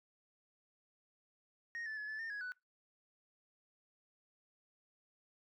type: tone with pitch steps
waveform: sine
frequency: 1863 / 1749 / 1705 / 1738 / 1814 / 1668 / 1488 Hz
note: A#6 / A6 / G#6 / A6 / A#6 / G#6 / F#6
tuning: -2 / -11 / +45 / -22 / -48 / +7 / +9 cents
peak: -38 dBFS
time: 1.75-2.52 s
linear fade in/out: 0 ms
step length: 110 ms
effects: noise-tail reverb RT60 0.2 s tail -24 dB re dry + tanh soft clip ceiling -39 dBFS